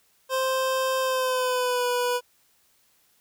25% pulse tone with pitch glide, 523.3 to 491.1 Hz, C5 to B4, 0 to -10 cents, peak -19 dBFS, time 0.29-2.21 s, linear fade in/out 50 ms, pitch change -110 cents, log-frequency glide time 1-1.86 s, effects white hiss -64 dBFS RMS until 3.2 s

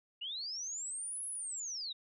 sine linear two-way sweep, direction up then down, 2781 to 10780 to 3659 Hz, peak -38 dBFS, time 0.21-1.93 s, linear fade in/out 10 ms, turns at 1.26 s, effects none

